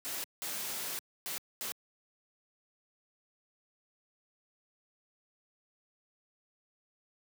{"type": "noise bursts at uneven times", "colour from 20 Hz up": "white", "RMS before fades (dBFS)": -38, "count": 4, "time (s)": [[0.05, 0.24], [0.42, 0.99], [1.26, 1.38], [1.61, 1.72]], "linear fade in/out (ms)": 0, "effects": ["high-pass 150 Hz 12 dB/octave"]}